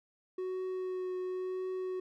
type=tone with vibrato; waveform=triangle; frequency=370 Hz; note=F#4; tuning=in tune; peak=-32 dBFS; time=0.38-2 s; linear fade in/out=5 ms; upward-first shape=triangle; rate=0.95 Hz; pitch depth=14 cents each way; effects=none